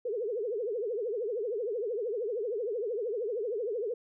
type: tone with vibrato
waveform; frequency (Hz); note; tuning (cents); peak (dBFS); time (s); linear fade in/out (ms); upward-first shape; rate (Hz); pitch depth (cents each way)
sine; 448.4; A4; +33; -30; 0.05-3.94; 5; triangle; 13; 250
effects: none